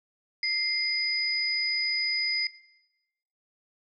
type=tone pair together; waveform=sine; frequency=2093 / 4967 Hz; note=C7 / D#8; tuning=0 / -4 cents; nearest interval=octave + minor third; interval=1496 cents; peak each=-28 dBFS; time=0.43-2.47 s; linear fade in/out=2 ms; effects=noise-tail reverb RT60 1.0 s tail -20 dB re dry